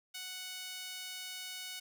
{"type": "tone with high-pass filter", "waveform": "sawtooth", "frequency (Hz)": 740, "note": "F#5", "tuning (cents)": 0, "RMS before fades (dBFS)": -44, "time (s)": [0.14, 1.8], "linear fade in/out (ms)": 10, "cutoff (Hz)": 2900, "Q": 1.1, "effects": []}